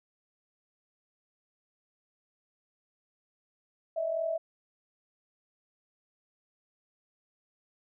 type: tone pair together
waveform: sine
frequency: 613 / 655.8 Hz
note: D#5 / E5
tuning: -26 / -9 cents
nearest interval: minor second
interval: 117 cents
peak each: -36 / -29 dBFS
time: 3.96-4.38 s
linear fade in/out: 10 ms
effects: none